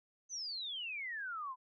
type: exponential sweep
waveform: sine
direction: down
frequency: 6272 to 987.8 Hz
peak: -39 dBFS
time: 0.29-1.56 s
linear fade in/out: 50 ms
effects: none